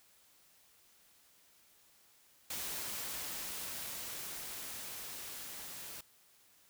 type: noise with level ramp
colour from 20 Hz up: white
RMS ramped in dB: -40 to -47 dBFS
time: 2.5-6.01 s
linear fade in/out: 5 ms
effects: white hiss -66 dBFS RMS until 6.69 s

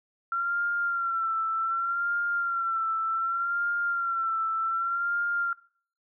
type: tone with vibrato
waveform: sine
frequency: 1365 Hz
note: F6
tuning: 40 cents flat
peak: -25 dBFS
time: 0.32-5.53 s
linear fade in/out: 2 ms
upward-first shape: sine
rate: 0.66 Hz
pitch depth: 50 cents each way
effects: noise-tail reverb RT60 0.5 s tail -21 dB re dry

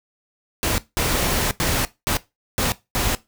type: noise bursts at uneven times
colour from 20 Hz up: pink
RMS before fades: -21 dBFS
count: 6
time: 0.63-0.78 / 0.97-1.51 / 1.6-1.85 / 2.07-2.17 / 2.58-2.72 / 2.95-3.15 s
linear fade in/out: 0 ms
effects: noise-tail reverb RT60 0.2 s tail -17 dB re dry

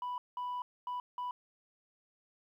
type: tone bursts at uneven times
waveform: sine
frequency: 987.8 Hz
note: B5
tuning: in tune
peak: -33 dBFS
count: 4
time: 0.02-0.18 / 0.37-0.62 / 0.87-1 / 1.18-1.31 s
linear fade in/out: 2 ms
effects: tanh soft clip ceiling -34 dBFS + 12-bit

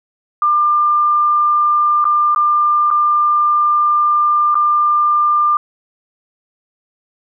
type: tone with dropouts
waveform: sine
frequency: 1196 Hz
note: D6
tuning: 31 cents sharp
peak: -10 dBFS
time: 0.42-5.57 s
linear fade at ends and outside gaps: 2 ms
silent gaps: 2.043-2.052 / 2.348-2.36 / 2.904-2.911 / 4.545-4.553 s
effects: none

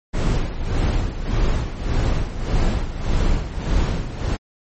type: noise with tremolo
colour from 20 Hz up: brown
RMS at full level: -17 dBFS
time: 0.13-4.37 s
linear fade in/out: 20 ms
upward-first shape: sine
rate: 1.7 Hz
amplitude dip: 70%
effects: MP3 32 kbps

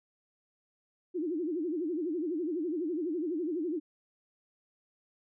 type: tone with vibrato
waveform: sine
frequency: 329.6 Hz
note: E4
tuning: in tune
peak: -30 dBFS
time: 1.14-3.8 s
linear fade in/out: 20 ms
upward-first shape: sine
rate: 12 Hz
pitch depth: 190 cents each way
effects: none

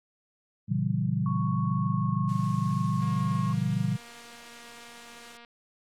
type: chord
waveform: sine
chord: A# diminished seventh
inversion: none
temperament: equal with one note detuned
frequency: 116.54 / 138.59 / 164.81 / 191.63 Hz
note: A#2 / C#3 / E3 / G3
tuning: 0 / 0 / 0 / -39 cents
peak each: -30 dBFS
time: 0.68-3.97 s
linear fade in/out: 20 ms
type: tone with pitch glide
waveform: sine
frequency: 1108.7 to 1090.9 Hz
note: C#6 to C#6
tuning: 0 to -28 cents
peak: -34 dBFS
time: 1.26-3.53 s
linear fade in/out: 2 ms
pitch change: -28 cents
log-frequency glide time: 1.67-2.35 s
type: noise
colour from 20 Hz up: white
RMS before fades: -49 dBFS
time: 2.29-5.37 s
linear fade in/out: 0 ms
type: click train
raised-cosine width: 0.3 ms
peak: -34 dBFS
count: 574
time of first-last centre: 3.02-5.448 s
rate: 236 Hz
effects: low-pass 8000 Hz 12 dB/octave + AAC 64 kbps

